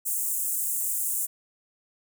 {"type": "high-pass noise", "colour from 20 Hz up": "pink", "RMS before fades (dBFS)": -28, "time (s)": [0.05, 1.27], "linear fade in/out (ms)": 20, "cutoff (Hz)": 7400, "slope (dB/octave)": 48, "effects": []}